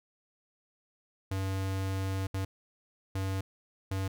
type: tone bursts at uneven times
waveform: square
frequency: 96 Hz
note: G2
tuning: 36 cents flat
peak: -31 dBFS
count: 4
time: 1.31-2.27 / 2.34-2.45 / 3.15-3.41 / 3.91-4.08 s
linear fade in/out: 5 ms
effects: none